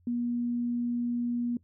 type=tone; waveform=sine; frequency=240 Hz; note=B3; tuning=49 cents flat; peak=-27 dBFS; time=0.07-1.57 s; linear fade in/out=2 ms; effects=noise-tail reverb RT60 0.1 s tail -20 dB re dry + added 88 Hz sine -61 dBFS peak until 1.63 s